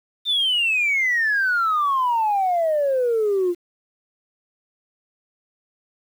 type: exponential sweep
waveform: sine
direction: down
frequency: 3630 to 341.8 Hz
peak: -16 dBFS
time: 0.25-3.55 s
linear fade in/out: 50 ms
effects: tanh soft clip ceiling -14 dBFS + 8-bit

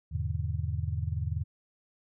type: chord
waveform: sine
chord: E dominant seventh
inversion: none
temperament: just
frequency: 82.41 / 103.01 / 123.61 / 148.33 Hz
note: E2 / G#2 / B2 / D3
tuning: 0 / -14 / +2 / +18 cents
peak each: -32 / -34 / -37 / -37 dBFS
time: 0.11-1.44 s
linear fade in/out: 20 ms
effects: none

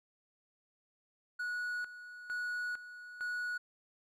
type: tone with tremolo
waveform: triangle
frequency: 1463 Hz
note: F#6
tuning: 20 cents flat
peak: -33 dBFS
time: 1.39-3.58 s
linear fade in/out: 10 ms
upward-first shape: square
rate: 1.1 Hz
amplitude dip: 75%
effects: none

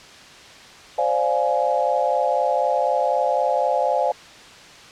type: chord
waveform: sine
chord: D half-diminished seventh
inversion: third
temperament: equal with one note detuned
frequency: 523.3 / 587.3 / 698.5 / 838.3 Hz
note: C5 / D5 / F5 / Ab5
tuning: 0 / 0 / 0 / +16 cents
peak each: -23 dBFS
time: 0.98-4.12 s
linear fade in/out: 5 ms
effects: white hiss -43 dBFS RMS until 4.91 s + low-pass 5000 Hz 12 dB/octave

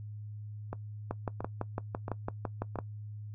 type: two click trains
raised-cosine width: 1 ms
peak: -22 / -19 dBFS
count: 4 / 11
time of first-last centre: 0.73-2.757 / 1.11-2.788 s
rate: 1.48 / 5.96 Hz
effects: noise-tail reverb RT60 0.1 s tail -19 dB re dry + added 105 Hz sine -40 dBFS peak until 3.34 s

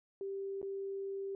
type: tone with dropouts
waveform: sine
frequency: 392 Hz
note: G4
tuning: in tune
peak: -37 dBFS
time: 0.21-1.35 s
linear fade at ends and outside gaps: 1 ms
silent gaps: 0.616-0.628 s
effects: none

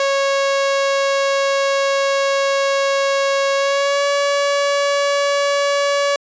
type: tone with pitch glide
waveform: sawtooth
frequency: 551 to 567.1 Hz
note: C#5 to C#5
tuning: -11 to +39 cents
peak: -11 dBFS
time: 0-6.16 s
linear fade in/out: 2 ms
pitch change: +50 cents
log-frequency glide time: 3.55-4.05 s
effects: resampled to 16000 Hz

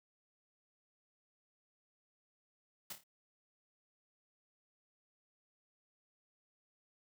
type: noise with echo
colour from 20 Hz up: white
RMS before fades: -44 dBFS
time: 2.9-2.93 s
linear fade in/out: 5 ms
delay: 27 ms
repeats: 4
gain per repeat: -7 dB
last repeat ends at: 3.038 s
effects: none

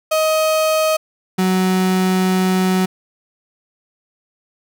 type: tone pair in turn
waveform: 35% pulse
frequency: 629 / 186.14 Hz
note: D#5 / F#3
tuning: +19 / +11 cents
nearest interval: octave + major sixth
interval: 2108 cents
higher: first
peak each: -12 dBFS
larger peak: neither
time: 0.11-0.97 / 1.38-2.86 s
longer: second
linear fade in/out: 10 ms
effects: none

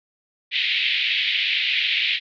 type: band-pass noise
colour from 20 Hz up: pink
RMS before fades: -22 dBFS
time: 0.51-2.2 s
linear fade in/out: 50 ms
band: 2100 to 3800 Hz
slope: 48 dB/octave
effects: none

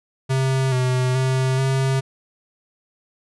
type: tone with pitch steps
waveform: square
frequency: 132.7 / 127.4 / 130.9 / 133.6 Hz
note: C3 / C3 / C3 / C3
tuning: +25 / -46 / +1 / +36 cents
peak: -18 dBFS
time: 0.29-2.01 s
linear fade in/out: 20 ms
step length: 430 ms
effects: resampled to 24000 Hz

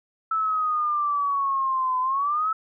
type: exponential two-way sweep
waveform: sine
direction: down then up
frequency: 1318.5 to 1012 to 1318.5 Hz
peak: -21 dBFS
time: 0.31-2.53 s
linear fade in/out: 5 ms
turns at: 2 s
effects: none

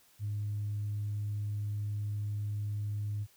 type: tone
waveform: sine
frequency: 103.83 Hz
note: G#2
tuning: in tune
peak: -31 dBFS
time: 0.19-3.27 s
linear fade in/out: 50 ms
effects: tanh soft clip ceiling -28 dBFS + white hiss -64 dBFS RMS until 3.36 s

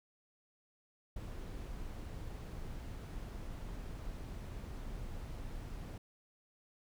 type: noise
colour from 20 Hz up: brown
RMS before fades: -44 dBFS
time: 1.16-5.98 s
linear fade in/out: 5 ms
effects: none

